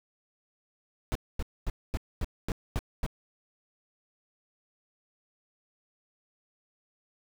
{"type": "noise bursts", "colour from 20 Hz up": "brown", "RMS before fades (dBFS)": -29, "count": 8, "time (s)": [1.12, 3.064], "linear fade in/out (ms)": 0, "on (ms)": 33, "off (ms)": 240, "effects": []}